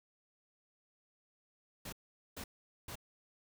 pink noise bursts, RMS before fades -45 dBFS, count 3, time 1.85-2.955 s, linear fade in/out 5 ms, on 75 ms, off 440 ms, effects none

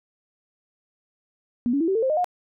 sine tone with pitch steps, 241 / 281.7 / 329.2 / 384.8 / 449.7 / 525.6 / 614.3 / 718 Hz, B3 / C#4 / E4 / G4 / A4 / C5 / D#5 / F5, -42 / +28 / -2 / -32 / +38 / +8 / -22 / +48 cents, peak -19 dBFS, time 1.66-2.244 s, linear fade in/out 0 ms, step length 73 ms, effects none

